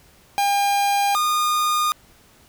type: tone pair in turn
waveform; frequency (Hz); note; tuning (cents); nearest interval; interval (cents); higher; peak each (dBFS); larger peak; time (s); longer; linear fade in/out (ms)
45% pulse; 805 / 1221.2; G5 / D#6; +46 / -33; perfect fifth; 721; second; -17 / -18; first; 0.38-1.15 / 1.15-1.92; neither; 0
effects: pink hiss -53 dBFS RMS until 2.48 s